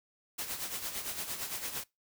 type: noise with tremolo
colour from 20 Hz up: white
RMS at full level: -36 dBFS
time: 0.38-1.84 s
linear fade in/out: 10 ms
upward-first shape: sine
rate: 8.8 Hz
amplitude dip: 60%
effects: noise-tail reverb RT60 0.2 s tail -22 dB re dry